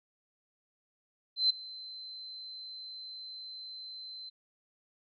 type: tone with ADSR envelope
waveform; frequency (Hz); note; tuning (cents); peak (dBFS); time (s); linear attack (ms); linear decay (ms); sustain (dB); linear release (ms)
sine; 4076; C8; -46; -21; 1.36-4.3; 140; 8; -21; 15
effects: none